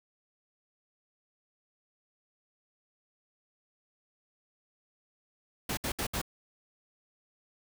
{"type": "noise bursts", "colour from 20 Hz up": "pink", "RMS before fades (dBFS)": -33, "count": 4, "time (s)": [5.69, 6.216], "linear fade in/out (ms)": 5, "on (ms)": 82, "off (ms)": 66, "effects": []}